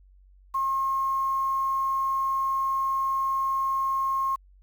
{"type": "tone with quantisation", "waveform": "sine", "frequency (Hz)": 1075, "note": "C6", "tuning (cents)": 47, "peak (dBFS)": -23, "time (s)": [0.54, 4.36], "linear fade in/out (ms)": 10, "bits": 8, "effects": ["added 47 Hz sine -52 dBFS peak until 4.62 s"]}